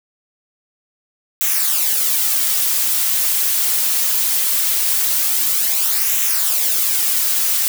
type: noise with flanger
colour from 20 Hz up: blue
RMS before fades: -17 dBFS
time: 1.41-7.68 s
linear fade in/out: 0 ms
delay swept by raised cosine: 0.21 to 6.01 ms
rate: 0.21 Hz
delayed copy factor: -0.6
effects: none